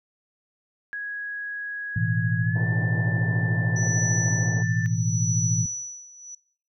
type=tone with pitch glide; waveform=sine; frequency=1661.2 to 1770.2 Hz; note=G#6 to A6; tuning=0 to +10 cents; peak=-29 dBFS; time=0.93-4.86 s; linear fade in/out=0 ms; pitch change=+110 cents; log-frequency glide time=2.4-2.66 s
type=chord; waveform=sine; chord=A suspended second; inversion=none; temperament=equal; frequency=110 / 123.47 / 164.81 Hz; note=A2 / B2 / E3; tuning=0 / 0 / 0 cents; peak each=-24 / -27 / -27 dBFS; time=1.96-5.66 s; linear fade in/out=5 ms
type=band-pass noise; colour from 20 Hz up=pink; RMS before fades=-38 dBFS; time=2.55-4.63 s; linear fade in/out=10 ms; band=210 to 900 Hz; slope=48 dB/octave
type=tone with tremolo; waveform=sine; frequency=5920 Hz; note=F#8; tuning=in tune; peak=-25 dBFS; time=3.76-6.35 s; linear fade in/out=5 ms; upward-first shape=sine; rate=0.74 Hz; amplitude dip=90%
effects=noise-tail reverb RT60 0.5 s tail -21 dB re dry